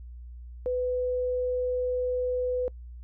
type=tone; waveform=sine; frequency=500 Hz; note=B4; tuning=21 cents sharp; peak=-25 dBFS; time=0.66-2.68 s; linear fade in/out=0 ms; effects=noise-tail reverb RT60 0.1 s tail -25 dB re dry + added 60 Hz sine -40 dBFS peak until 3.03 s